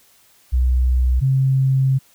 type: tone pair in turn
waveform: sine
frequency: 62.9 / 133.28 Hz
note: B1 / C3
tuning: +32 / +32 cents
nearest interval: octave + minor second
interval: 1300 cents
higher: second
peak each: -13 dBFS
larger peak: neither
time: 0.52-1.21 / 1.21-1.99 s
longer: second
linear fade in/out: 20 ms
effects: white hiss -54 dBFS RMS until 2.14 s

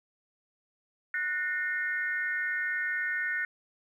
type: tone cluster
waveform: sine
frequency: 1474 / 1822 / 2126 Hz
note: F#6 / A#6 / C7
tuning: -7 / -40 / +27 cents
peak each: -32 / -31 / -38 dBFS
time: 1.14-3.45 s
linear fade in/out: 2 ms
effects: 11-bit

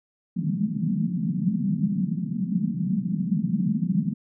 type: band-pass noise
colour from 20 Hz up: white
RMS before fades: -25 dBFS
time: 0.36-4.14 s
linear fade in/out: 10 ms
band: 160 to 210 Hz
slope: 48 dB/octave
effects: none

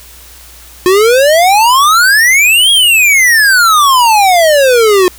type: exponential two-way sweep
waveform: square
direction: up then down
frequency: 356 to 3322 to 356 Hz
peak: -5 dBFS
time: 0.86-5.08 s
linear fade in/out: 0 ms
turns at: 2.71 s
effects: added 60 Hz sine -38 dBFS peak until 5.18 s + white hiss -36 dBFS RMS until 5.18 s

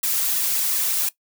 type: noise with flanger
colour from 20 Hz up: blue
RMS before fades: -22 dBFS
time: 0.03-1.09 s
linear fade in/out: 5 ms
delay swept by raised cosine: 1.3 to 4.1 ms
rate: 2.8 Hz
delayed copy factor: -0.6
effects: noise-tail reverb RT60 0.1 s tail -18 dB re dry

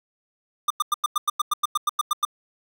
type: tone bursts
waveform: square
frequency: 1200 Hz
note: D6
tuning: 37 cents sharp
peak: -19 dBFS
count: 14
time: 0.68-2.251 s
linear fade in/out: 5 ms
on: 24 ms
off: 95 ms
effects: none

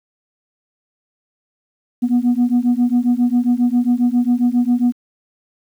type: beating tone pair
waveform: sine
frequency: 240 / 247.4 Hz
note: B3 / B3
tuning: -49 / +3 cents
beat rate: 7.4 Hz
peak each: -14 dBFS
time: 2.02-4.93 s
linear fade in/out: 20 ms
effects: tanh soft clip ceiling -9 dBFS + 8-bit

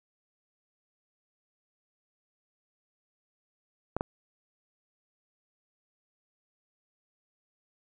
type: clicks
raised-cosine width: 1 ms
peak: -15 dBFS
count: 2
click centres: 3.966 / 4.009 s
effects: none

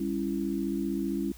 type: chord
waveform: sine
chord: C# diminished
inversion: second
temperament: just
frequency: 199.57 / 277.2 / 332.6 Hz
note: G3 / C#4 / E4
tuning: +31 / 0 / +16 cents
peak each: -32 dBFS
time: 0-1.32 s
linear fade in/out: 5 ms
effects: added 60 Hz sine -47 dBFS peak until 1.37 s + white hiss -54 dBFS RMS until 1.37 s

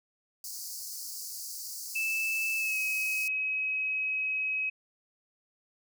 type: high-pass noise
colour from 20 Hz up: pink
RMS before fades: -40 dBFS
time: 0.44-3.28 s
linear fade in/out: 2 ms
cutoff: 4500 Hz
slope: 96 dB/octave
type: tone with pitch glide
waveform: sine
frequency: 2632 to 2547 Hz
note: E7 to D#7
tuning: -3 to +40 cents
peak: -28 dBFS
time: 1.95-4.7 s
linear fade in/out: 10 ms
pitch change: -57 cents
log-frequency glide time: 2.57-2.78 s
effects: none

